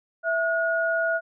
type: tone pair together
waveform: sine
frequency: 659.3 / 1443.8 Hz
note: E5 / F#6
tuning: 0 / -43 cents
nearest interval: octave + major second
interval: 1357 cents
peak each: -24 dBFS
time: 0.23-1.21 s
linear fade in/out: 50 ms
effects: none